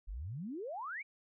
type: exponential sweep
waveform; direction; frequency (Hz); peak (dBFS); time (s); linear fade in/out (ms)
sine; up; 40.69 to 2382; -39; 0.07-1.03; 20
effects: none